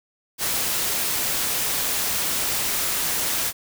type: noise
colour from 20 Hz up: white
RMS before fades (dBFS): -24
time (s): 0.38-3.53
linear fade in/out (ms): 50
effects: none